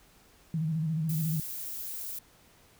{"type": "tone with vibrato", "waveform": "sine", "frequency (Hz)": 158.9, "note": "D#3", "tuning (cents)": 37, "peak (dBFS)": -27, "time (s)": [0.54, 1.4], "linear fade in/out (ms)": 2, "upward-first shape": "square", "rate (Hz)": 14, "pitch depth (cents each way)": 58}
{"type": "noise", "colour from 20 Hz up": "violet", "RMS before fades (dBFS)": -38, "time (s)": [1.09, 2.19], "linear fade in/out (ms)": 5}
{"effects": ["pink hiss -60 dBFS RMS until 2.79 s"]}